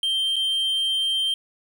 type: tone with dropouts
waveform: triangle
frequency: 3148 Hz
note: G7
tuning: 7 cents sharp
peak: -19 dBFS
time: 0.03-1.34 s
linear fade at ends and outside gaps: 2 ms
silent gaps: 0.359-0.364 s
effects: 9-bit